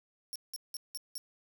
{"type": "tone bursts", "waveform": "20% pulse", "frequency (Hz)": 5510, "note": "F8", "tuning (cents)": -24, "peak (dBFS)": -32, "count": 5, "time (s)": [0.33, 1.18], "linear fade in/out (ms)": 0, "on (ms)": 26, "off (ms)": 180, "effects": []}